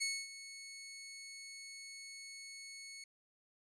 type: tone with ADSR envelope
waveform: 15% pulse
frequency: 2200 Hz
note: C#7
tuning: 14 cents flat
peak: -27 dBFS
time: 0-3.04 s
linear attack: 20 ms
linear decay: 250 ms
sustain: -15 dB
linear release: 3 ms
effects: low-pass 10000 Hz 12 dB/octave